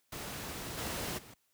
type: noise with level steps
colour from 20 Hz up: pink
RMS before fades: -41 / -37 / -53 dBFS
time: 0.12-1.34 s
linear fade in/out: 5 ms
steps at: 0.77 / 1.17 s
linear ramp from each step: 20 ms
effects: white hiss -75 dBFS RMS until 1.53 s + high-pass 60 Hz 12 dB/octave